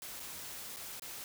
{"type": "noise with dropouts", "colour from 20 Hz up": "white", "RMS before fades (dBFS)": -45, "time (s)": [0.02, 1.24], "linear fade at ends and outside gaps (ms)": 0, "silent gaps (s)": [[0.197, 0.202], [0.762, 0.769], [0.996, 1.021]], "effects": []}